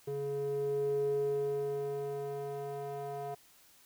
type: tone with band-pass filter sweep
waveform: square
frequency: 140.7 Hz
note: C#3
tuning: 26 cents sharp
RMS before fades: -35 dBFS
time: 0.07-3.35 s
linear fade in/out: 10 ms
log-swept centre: 360 to 610 Hz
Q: 5.9
effects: white hiss -62 dBFS RMS until 3.85 s